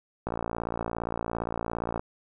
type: click train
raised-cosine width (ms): 1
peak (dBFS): -16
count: 100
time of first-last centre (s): 0.27-1.995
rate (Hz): 57.4
effects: none